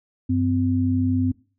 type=tone pair together; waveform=sine; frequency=96.23 / 256.6 Hz; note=G2 / C4; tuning=-32 / -34 cents; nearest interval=octave + perfect fourth; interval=1698 cents; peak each=-22 / -20 dBFS; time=0.29-1.32 s; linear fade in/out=10 ms; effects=noise-tail reverb RT60 0.4 s tail -21 dB re dry